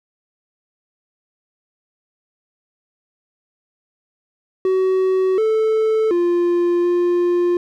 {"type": "tone with pitch steps", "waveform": "triangle", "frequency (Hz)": [376.2, 438.8, 348.6, 351.3], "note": ["F#4", "A4", "F4", "F4"], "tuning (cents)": [29, -5, -3, 10], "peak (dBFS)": -12, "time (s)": [4.65, 7.57], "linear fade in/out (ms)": 2, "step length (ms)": 730, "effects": []}